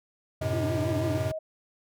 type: chord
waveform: square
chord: F# diminished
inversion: none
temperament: equal with one note detuned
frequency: 92.5 / 110 / 129.91 Hz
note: F#2 / A2 / C3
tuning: 0 / 0 / -12 cents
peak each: -33 dBFS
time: 0.41-1.32 s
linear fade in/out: 10 ms
type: tone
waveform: sine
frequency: 631 Hz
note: D#5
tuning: 24 cents sharp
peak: -31 dBFS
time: 0.41-1.39 s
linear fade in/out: 10 ms
type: tone with vibrato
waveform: triangle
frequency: 317.4 Hz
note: D#4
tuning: 35 cents sharp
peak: -28 dBFS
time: 0.53-1.18 s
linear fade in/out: 0 ms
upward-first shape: triangle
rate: 6.3 Hz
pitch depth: 160 cents each way
effects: none